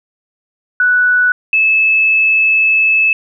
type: tone pair in turn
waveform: sine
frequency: 1480 / 2608 Hz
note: F#6 / E7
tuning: 0 / -19 cents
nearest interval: minor seventh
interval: 981 cents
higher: second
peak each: -8 dBFS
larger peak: neither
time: 0.8-1.32 / 1.53-3.13 s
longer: second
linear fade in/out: 2 ms
effects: none